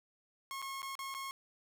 sawtooth tone with dropouts, 1085 Hz, C#6, 37 cents flat, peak -36 dBFS, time 0.51-1.31 s, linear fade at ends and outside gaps 0 ms, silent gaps 0.618-0.624 / 0.819-0.829 / 0.953-0.991 / 1.141-1.148 s, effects none

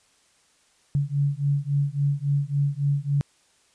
sine beating tone pair, 140.4 / 144 Hz, C#3 / D3, +22 / -34 cents, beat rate 3.6 Hz, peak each -24 dBFS, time 0.95-3.21 s, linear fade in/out 0 ms, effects white hiss -62 dBFS RMS until 3.74 s + resampled to 22050 Hz

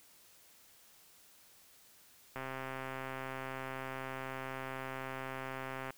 click train, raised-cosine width 0.5 ms, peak -26 dBFS, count 469, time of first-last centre 2.36-5.905 s, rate 132 Hz, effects white hiss -62 dBFS RMS until 5.97 s

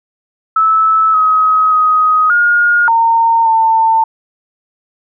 sine tone with pitch steps, 1306 / 1269 / 1256 / 1427 / 916 / 897 Hz, E6 / D#6 / D#6 / F6 / A#5 / A5, -17 / +34 / +16 / +37 / -31 / +33 cents, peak -7 dBFS, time 0.56-4.04 s, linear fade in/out 5 ms, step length 580 ms, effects none

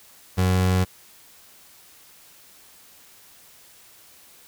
30% pulse tone, 92.4 Hz, F#2, 2 cents flat, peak -15 dBFS, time 0.37-0.85 s, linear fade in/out 20 ms, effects white hiss -51 dBFS RMS until 4.47 s

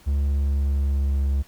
triangle tone with pitch glide, 70.5 to 69.05 Hz, C#2 to C#2, +30 to -6 cents, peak -17 dBFS, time 0.06-1.43 s, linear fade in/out 20 ms, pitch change -36 cents, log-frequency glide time 0.19-1.2 s, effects pink hiss -53 dBFS RMS until 1.47 s

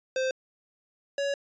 square tone pair in turn, 521 / 561.3 Hz, C5 / C#5, -7 / +22 cents, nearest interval minor second, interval 129 cents, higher second, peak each -26 / -27 dBFS, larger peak first, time 0.16-0.31 / 1.18-1.34 s, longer second, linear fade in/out 2 ms, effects resampled to 16000 Hz

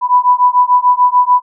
sine beating tone pair, 987.8 / 994.6 Hz, B5 / B5, 0 / +12 cents, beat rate 6.8 Hz, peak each -10 dBFS, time 0.01-1.42 s, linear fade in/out 50 ms, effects none

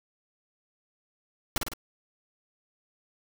pink noise with echo, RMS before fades -26 dBFS, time 1.56-1.58 s, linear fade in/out 2 ms, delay 52 ms, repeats 3, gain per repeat -4 dB, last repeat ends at 1.736 s, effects none

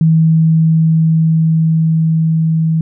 sine tone with level ramp, 161 Hz, E3, 41 cents flat, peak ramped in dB -6 to -10 dBFS, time 0.01-2.81 s, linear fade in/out 2 ms, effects none

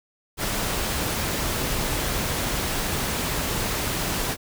pink noise, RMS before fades -26 dBFS, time 0.37-4.37 s, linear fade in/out 50 ms, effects none

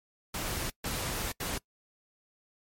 pink noise bursts at uneven times, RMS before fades -34 dBFS, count 3, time 0.34-0.7 / 0.84-1.32 / 1.4-1.58 s, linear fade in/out 5 ms, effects noise-tail reverb RT60 0.1 s tail -23 dB re dry + MP3 64 kbps

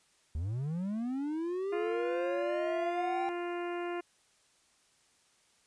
triangle linear sweep, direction up, 71.2 to 784 Hz, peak -30 dBFS, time 0.35-3.29 s, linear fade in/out 0 ms
harmonic tone, 349.2 Hz, F4, in tune, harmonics 1 / 2 / 3 / 4 / 5 / 6 / 7 / 8, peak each -35 / -41 / -45 / -47 / -49 / -51 / -52 / -53 dBFS, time 1.72-4.01 s, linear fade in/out 10 ms
effects white hiss -68 dBFS RMS until 5.66 s + resampled to 22050 Hz

